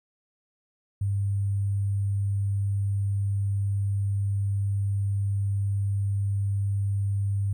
sine tone with sample-and-hold, 99.5 Hz, G2, 26 cents sharp, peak -23 dBFS, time 1.01-7.53 s, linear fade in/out 5 ms, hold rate 8820 Hz, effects none

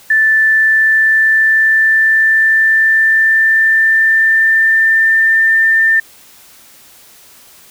sine tone with pitch glide, 1760 to 1793.9 Hz, A6 to A6, 0 to +33 cents, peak -7 dBFS, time 0.1-6 s, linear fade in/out 5 ms, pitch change +33 cents, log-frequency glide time 0.35-5.55 s, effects white hiss -42 dBFS RMS until 7.7 s

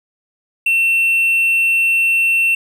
triangle tone, 2700 Hz, E7, 41 cents sharp, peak -10 dBFS, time 0.66-2.55 s, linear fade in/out 5 ms, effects none

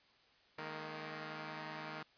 5% pulse chord, D# suspended fourth, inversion none, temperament equal with one note detuned, 155.56 / 211 / 233.1 Hz, D#3 / G#3 / A#3, 0 / +28 / 0 cents, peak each -34 / -40 / -39 dBFS, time 0.58-2.03 s, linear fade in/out 5 ms, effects white hiss -68 dBFS RMS until 2.17 s + resampled to 11025 Hz

